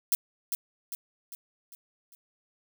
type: noise with echo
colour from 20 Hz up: violet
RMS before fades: -24 dBFS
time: 0.12-0.15 s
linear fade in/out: 0 ms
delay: 400 ms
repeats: 5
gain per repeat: -6 dB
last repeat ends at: 2.15 s
effects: none